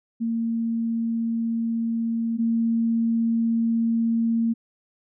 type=tone pair in turn; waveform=sine; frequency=229.1 / 229.1 Hz; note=A#3 / A#3; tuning=-30 / -30 cents; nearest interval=unison; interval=0 cents; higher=neither; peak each=-22 / -19 dBFS; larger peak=second; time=0.2-2.38 / 2.38-4.54 s; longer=first; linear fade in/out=20 ms; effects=none